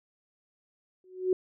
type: tone with exponential growth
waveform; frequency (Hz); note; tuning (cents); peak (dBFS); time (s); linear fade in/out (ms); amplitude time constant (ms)
sine; 370; F#4; 0; -19; 1.04-1.33; 2; 63
effects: none